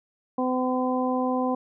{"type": "harmonic tone", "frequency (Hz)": 254.6, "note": "C4", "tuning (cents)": -47, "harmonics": [1, 2, 3, 4], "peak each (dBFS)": [-25, -28, -30, -31], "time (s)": [0.38, 1.55], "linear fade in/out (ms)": 5, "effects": []}